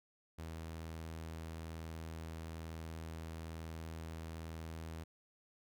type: tone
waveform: sawtooth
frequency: 81.1 Hz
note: E2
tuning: 28 cents flat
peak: -40 dBFS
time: 0.38-5.04 s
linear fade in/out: 10 ms
effects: none